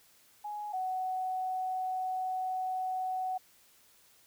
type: tone pair in turn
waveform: sine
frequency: 835 / 746 Hz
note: G#5 / F#5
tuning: +9 / +14 cents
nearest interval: major second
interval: 195 cents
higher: first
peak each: -36 / -31 dBFS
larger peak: second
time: 0.44-0.73 / 0.73-3.38 s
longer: second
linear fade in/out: 10 ms
effects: white hiss -63 dBFS RMS until 4.26 s